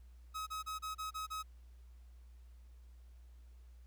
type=tone bursts; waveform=45% pulse; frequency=1274 Hz; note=D#6; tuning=41 cents sharp; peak=-39 dBFS; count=7; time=0.34-1.43 s; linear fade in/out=20 ms; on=130 ms; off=30 ms; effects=added 60 Hz sine -54 dBFS peak until 3.86 s + pink hiss -75 dBFS RMS until 3.86 s